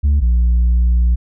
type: tone pair in turn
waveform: sine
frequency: 71.8 / 59.55 Hz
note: D2 / A#1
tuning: -39 / +38 cents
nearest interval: minor third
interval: 323 cents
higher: first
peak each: -7 dBFS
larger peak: neither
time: 0.03-0.21 / 0.21-1.16 s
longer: second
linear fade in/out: 20 ms
effects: tanh soft clip ceiling -9 dBFS